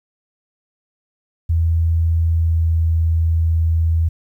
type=tone with pitch glide; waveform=sine; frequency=82.5 to 81.88 Hz; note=E2 to E2; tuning=+2 to -11 cents; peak=-13 dBFS; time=1.49-4.09 s; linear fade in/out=10 ms; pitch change=-13 cents; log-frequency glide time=2.29-2.68 s; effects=9-bit